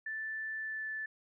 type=tone with pitch glide; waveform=sine; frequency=1760 to 1749.9 Hz; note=A6 to A6; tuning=0 to -10 cents; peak=-36 dBFS; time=0.06-1.06 s; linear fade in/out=5 ms; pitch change=-10 cents; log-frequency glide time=0.57-0.87 s; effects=none